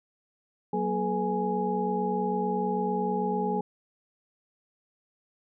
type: tone cluster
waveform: sine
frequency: 186.6 / 235.6 / 424.6 / 491.3 / 833 Hz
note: F#3 / A#3 / G#4 / B4 / G#5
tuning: +15 / +19 / +38 / -9 / +5 cents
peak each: -31 / -34 / -30 / -38 / -30 dBFS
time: 0.73-3.61 s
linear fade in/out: 5 ms
effects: none